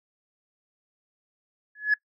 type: tone with exponential growth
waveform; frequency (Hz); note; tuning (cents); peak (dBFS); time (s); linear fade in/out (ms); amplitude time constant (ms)
sine; 1699; G#6; +39; -13; 1.75-1.94; 5; 41
effects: noise-tail reverb RT60 0.1 s tail -25 dB re dry + tanh soft clip ceiling -14 dBFS